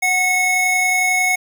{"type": "tone pair together", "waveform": "square", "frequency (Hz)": [740, 2189], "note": ["F#5", "C#7"], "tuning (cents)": [0, -22], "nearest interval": "octave + perfect fifth", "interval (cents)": 1878, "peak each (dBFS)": [-22, -16], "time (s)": [0.02, 1.36], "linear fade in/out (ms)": 10, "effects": []}